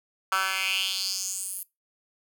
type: tone with high-pass filter sweep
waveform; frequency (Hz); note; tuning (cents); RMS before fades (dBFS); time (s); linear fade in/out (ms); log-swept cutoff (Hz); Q
10% pulse; 190.3; F#3; +49; -29; 0.32-1.63; 2; 1300 to 12000; 3.9
effects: noise-tail reverb RT60 0.2 s tail -21 dB re dry